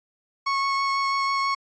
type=tone with vibrato; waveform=35% pulse; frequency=1100 Hz; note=C#6; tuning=14 cents flat; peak=-20 dBFS; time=0.46-1.55 s; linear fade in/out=10 ms; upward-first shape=triangle; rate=6.1 Hz; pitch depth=10 cents each way; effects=resampled to 16000 Hz